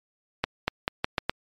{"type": "accelerating click train", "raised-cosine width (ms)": 0.3, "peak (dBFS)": -7, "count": 6, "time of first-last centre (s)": [0.44, 1.296], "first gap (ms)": 240, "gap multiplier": 0.83, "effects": ["MP3 64 kbps"]}